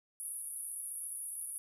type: band-pass noise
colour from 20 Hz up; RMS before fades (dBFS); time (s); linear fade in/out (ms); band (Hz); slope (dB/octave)
pink; -42; 0.2-1.58; 0; 10000 to 11000; 96
effects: none